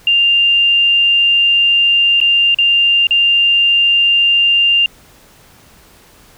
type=tone with dropouts; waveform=sine; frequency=2794 Hz; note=F7; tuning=in tune; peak=-8 dBFS; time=0.07-4.86 s; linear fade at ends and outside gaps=2 ms; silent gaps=2.203-2.213 / 2.546-2.586 / 3.07-3.108 s; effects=pink hiss -45 dBFS RMS until 6.37 s